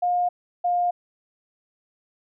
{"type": "tone pair in turn", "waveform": "sine", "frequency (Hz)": [712, 707.5], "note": ["F5", "F5"], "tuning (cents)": [33, 22], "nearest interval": "unison", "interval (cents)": 11, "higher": "first", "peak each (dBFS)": -19, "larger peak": "neither", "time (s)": [[0.02, 0.29], [0.64, 0.91]], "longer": "neither", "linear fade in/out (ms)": 10, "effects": []}